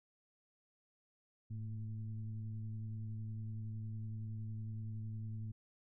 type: tone with frequency modulation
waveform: sine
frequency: 107.6 Hz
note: A2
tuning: 38 cents flat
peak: -40 dBFS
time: 1.5-5.52 s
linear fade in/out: 10 ms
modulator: 113 Hz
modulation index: 0.55
effects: none